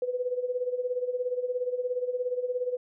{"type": "tone with tremolo", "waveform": "sine", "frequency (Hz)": 497.8, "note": "B4", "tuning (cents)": 14, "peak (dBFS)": -24, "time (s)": [0.02, 2.77], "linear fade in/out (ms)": 2, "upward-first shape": "sine", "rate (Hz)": 17, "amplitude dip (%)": 75, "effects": []}